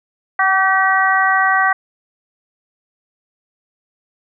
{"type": "harmonic tone with a mistuned harmonic", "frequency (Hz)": 383.9, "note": "G4", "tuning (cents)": -36, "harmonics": [2, 3, 4, 5], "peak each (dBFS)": [-17, -17, -17, -17], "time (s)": [0.39, 1.73], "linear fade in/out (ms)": 5, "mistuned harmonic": 2, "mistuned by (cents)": -16, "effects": []}